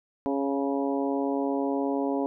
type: harmonic tone with a mistuned harmonic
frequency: 138.59 Hz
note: C#3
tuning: in tune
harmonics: 2 / 3 / 4 / 5 / 6 / 7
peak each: -27 / -31 / -33 / -35 / -37 / -38 dBFS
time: 0.26-2.26 s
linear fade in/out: 0 ms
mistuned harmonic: 6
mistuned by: +17 cents
effects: none